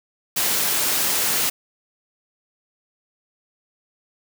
white high-pass noise, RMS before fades -21 dBFS, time 0.36-1.5 s, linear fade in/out 10 ms, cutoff 130 Hz, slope 12 dB/octave, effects none

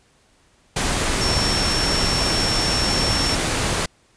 sine tone in noise, 5440 Hz, F8, 46 cents flat, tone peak -22 dBFS, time 1.21-3.35 s, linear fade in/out 5 ms, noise pink, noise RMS -21 dBFS, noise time 0.76-3.86 s, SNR -4 dB, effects pink hiss -58 dBFS RMS until 4.16 s + resampled to 22050 Hz

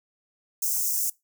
white high-pass noise, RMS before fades -26 dBFS, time 0.62-1.1 s, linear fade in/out 5 ms, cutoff 5700 Hz, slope 48 dB/octave, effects noise-tail reverb RT60 0.2 s tail -22 dB re dry

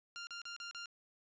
15% pulse tone bursts, 1395 Hz, F6, 2 cents flat, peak -37 dBFS, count 5, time 0.16-0.858 s, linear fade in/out 0 ms, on 110 ms, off 37 ms, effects resampled to 16000 Hz

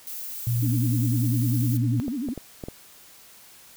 violet noise, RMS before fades -35 dBFS, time 0.07-1.77 s, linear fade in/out 0 ms
sine tone with pitch glide, 118.4 to 119.29 Hz, A#2 to A#2, +27 to +40 cents, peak -21 dBFS, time 0.47-2 s, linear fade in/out 0 ms, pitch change +13 cents, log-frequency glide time 0.84-1.67 s
sine tone with vibrato, 260.2 Hz, C4, 9 cents flat, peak -26 dBFS, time 0.62-2.34 s, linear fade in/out 10 ms, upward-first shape sine, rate 10 Hz, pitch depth 240 cents each way
clicks, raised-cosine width 2 ms, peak -20 dBFS, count 5, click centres 2.081 / 2.287 / 2.377 / 2.638 / 2.685 s
effects white hiss -50 dBFS RMS until 3.76 s

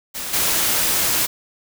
white noise with level steps, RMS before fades -28 / -19 dBFS, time 0.14-1.27 s, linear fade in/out 20 ms, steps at 0.33 s, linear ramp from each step 10 ms, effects none

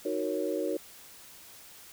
sine chord, D# minor seventh, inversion none, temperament equal, 311.1 / 370 / 466.2 / 554.4 Hz, D#4 / F#4 / A#4 / C#5, 0 / 0 / 0 / 0 cents, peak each -34 dBFS, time 0.05-0.77 s, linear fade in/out 5 ms, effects white hiss -51 dBFS RMS until 1.92 s

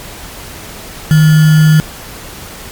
sine tone with sample-and-hold, 155.56 Hz, D#3, in tune, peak -3 dBFS, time 1.11-1.8 s, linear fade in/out 0 ms, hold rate 1575 Hz, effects pink hiss -29 dBFS RMS until 2.71 s + MP3 96 kbps

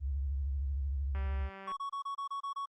sine tone with vibrato, 68.9 Hz, C#2, 10 cents flat, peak -31 dBFS, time 0-1.5 s, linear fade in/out 50 ms, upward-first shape triangle, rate 13 Hz, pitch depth 130 cents each way
click train, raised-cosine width 0.5 ms, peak -33 dBFS, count 111, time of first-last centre 1.15-1.717 s, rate 194 Hz
triangle tone bursts, 1114 Hz, C#6, 8 cents sharp, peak -33 dBFS, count 8, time 1.67-2.659 s, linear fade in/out 10 ms, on 100 ms, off 27 ms
effects Opus 32 kbps

